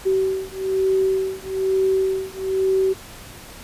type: beating tone pair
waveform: sine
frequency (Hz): 381 / 382.1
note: G4 / G4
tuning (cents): -49 / -44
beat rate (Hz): 1.1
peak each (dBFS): -21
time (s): 0.05-2.94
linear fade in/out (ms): 20
effects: pink hiss -40 dBFS RMS until 3.63 s + resampled to 32000 Hz